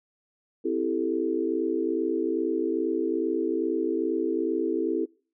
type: chord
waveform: sine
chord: A minor seventh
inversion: first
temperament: equal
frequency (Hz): 261.6 / 329.6 / 392 / 440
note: C4 / E4 / G4 / A4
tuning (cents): 0 / 0 / 0 / 0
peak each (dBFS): -32 / -27 / -30 / -30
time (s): 0.64-5.06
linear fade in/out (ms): 20
effects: noise-tail reverb RT60 0.4 s tail -24 dB re dry